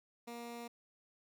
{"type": "tone", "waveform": "15% pulse", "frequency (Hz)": 236.2, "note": "A#3", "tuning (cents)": 23, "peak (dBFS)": -38, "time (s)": [0.27, 0.68], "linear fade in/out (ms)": 10, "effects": []}